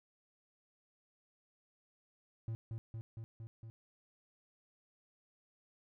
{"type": "tone with echo", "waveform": "triangle", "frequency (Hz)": 113, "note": "A2", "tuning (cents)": 47, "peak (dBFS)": -35, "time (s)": [2.48, 2.55], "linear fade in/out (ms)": 0, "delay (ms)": 230, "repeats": 5, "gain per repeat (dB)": -2, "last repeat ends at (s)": 3.7, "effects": []}